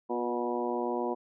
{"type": "harmonic tone with a mistuned harmonic", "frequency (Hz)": 121.5, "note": "B2", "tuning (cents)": -28, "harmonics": [2, 3, 4, 5, 6, 7, 8], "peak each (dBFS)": [-36, -33, -36, -39, -37, -42, -37], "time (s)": [0.09, 1.15], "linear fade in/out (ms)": 20, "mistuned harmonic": 3, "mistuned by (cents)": -32, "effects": []}